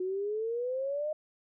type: exponential sweep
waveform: sine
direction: up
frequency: 362.6 to 621 Hz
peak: -30 dBFS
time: 0-1.13 s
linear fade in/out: 5 ms
effects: none